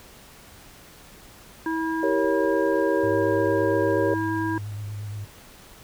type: harmonic tone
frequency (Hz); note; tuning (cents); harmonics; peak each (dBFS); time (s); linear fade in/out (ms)
323.6; E4; -32; 1 / 3 / 5; -25 / -30 / -32; 1.66-4.58; 2
type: chord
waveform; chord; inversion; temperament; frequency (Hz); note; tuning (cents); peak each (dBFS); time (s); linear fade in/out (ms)
sine; G diminished; none; equal; 392 / 466.2 / 554.4; G4 / Bb4 / Db5; 0 / 0 / 0; -25 / -26 / -25; 2.03-4.14; 2
type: tone with vibrato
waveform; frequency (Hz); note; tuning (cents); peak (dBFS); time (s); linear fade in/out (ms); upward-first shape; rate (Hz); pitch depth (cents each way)
sine; 103.83; G#2; 0; -30; 3.03-5.25; 10; sine; 8.6; 36
effects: pink hiss -48 dBFS RMS until 5.83 s